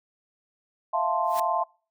sine chord, F major seventh, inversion third, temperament equal, 659.3 / 698.5 / 880 / 1046.5 Hz, E5 / F5 / A5 / C6, 0 / 0 / 0 / 0 cents, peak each -29 / -28 / -28 / -27 dBFS, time 0.93-1.64 s, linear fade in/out 10 ms
white noise with exponential growth, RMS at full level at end -32 dBFS, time 1.23-1.4 s, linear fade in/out 5 ms, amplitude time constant 36 ms
effects noise-tail reverb RT60 0.4 s tail -26 dB re dry

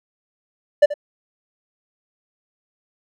triangle tone with echo, 587.3 Hz, D5, in tune, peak -5 dBFS, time 0.82-0.86 s, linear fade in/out 10 ms, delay 81 ms, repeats 1, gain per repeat -15 dB, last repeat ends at 0.941 s, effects none

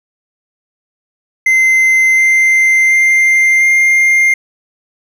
triangle tone with pitch steps, 2070 / 2083 / 2096 / 2110 Hz, C7 / C7 / C7 / C7, -19 / -8 / +2 / +14 cents, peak -5 dBFS, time 1.46-4.34 s, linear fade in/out 5 ms, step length 720 ms, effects none

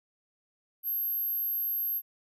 sine tone, 12544 Hz, G9, in tune, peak -28 dBFS, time 0.83-2.02 s, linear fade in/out 50 ms, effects none

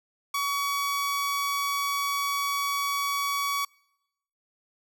sawtooth tone, 1130 Hz, C#6, 33 cents sharp, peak -22 dBFS, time 0.34-3.65 s, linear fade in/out 5 ms, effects noise-tail reverb RT60 0.9 s tail -26 dB re dry

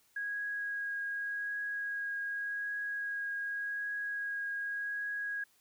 sine tone with vibrato, 1646 Hz, G#6, 16 cents flat, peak -34 dBFS, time 0.16-5.44 s, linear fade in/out 5 ms, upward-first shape triangle, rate 0.86 Hz, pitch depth 12 cents each way, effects white hiss -69 dBFS RMS until 5.6 s

